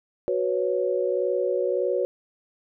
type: chord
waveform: sine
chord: F# suspended fourth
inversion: none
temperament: just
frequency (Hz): 370 / 493.3 / 555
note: F#4 / B4 / C#5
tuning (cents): 0 / -2 / +2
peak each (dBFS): -26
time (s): 0.28-2.05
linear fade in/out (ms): 0
effects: none